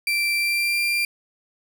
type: tone with pitch glide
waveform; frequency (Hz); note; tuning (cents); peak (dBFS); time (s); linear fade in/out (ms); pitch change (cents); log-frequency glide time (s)
35% pulse; 2349 to 2379; D7 to D7; 0 to +22; -18; 0.07-1.05; 2; +22; 0.36-0.8
effects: none